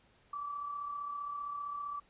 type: tone with amplitude modulation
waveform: sine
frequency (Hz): 1157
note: D6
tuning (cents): -26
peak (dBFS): -35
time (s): 0.33-2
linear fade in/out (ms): 5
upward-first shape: sine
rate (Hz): 35.3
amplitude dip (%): 45
effects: pink hiss -67 dBFS RMS until 2.09 s + resampled to 8000 Hz